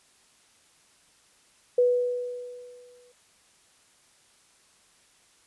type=tone with exponential decay; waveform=sine; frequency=491.8 Hz; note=B4; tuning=7 cents flat; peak=-16 dBFS; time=1.78-3.12 s; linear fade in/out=5 ms; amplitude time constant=290 ms; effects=white hiss -61 dBFS RMS until 5.46 s + resampled to 24000 Hz